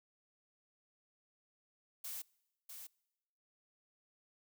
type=noise with echo; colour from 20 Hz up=blue; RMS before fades=-44 dBFS; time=2.04-2.22 s; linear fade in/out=5 ms; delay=650 ms; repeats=1; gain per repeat=-6 dB; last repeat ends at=2.87 s; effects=noise-tail reverb RT60 1.0 s tail -26 dB re dry